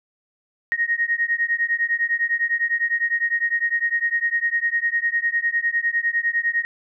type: beating tone pair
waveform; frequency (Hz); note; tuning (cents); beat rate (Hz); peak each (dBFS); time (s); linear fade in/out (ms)
sine; 1864.7 / 1874.6; A#6 / A#6; 0 / +9; 9.9; -22; 0.72-6.65; 0
effects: none